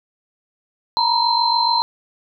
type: tone cluster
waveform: sine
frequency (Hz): 923 / 970 / 4108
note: A#5 / B5 / C8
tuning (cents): -17 / -31 / -33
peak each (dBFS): -19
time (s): 0.97-1.82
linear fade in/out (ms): 0
effects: none